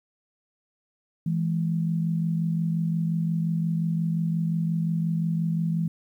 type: tone pair together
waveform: sine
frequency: 165.12 / 210.8 Hz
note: E3 / G#3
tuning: +3 / +26 cents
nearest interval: major third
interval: 423 cents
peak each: -23 / -31 dBFS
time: 1.26-5.88 s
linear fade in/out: 5 ms
effects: 10-bit